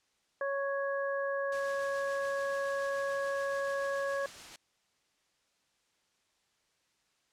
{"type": "harmonic tone", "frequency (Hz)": 554.4, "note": "C#5", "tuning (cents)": 0, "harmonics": [1, 2, 3], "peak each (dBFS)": [-32, -39, -38], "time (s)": [0.41, 4.26], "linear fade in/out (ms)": 2}
{"type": "noise with tremolo", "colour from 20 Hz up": "white", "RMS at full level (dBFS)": -46, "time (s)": [1.52, 4.56], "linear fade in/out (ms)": 2, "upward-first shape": "triangle", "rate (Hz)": 7, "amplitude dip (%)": 30}
{"effects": ["white hiss -74 dBFS RMS until 7.32 s", "low-pass 7000 Hz 12 dB/octave"]}